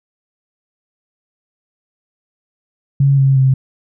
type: tone with pitch steps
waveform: sine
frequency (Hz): 138.59 / 135.5 / 132.48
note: C#3 / C#3 / C3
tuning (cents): 0 / -39 / +22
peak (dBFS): -8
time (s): 3-3.54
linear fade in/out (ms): 5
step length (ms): 180
effects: none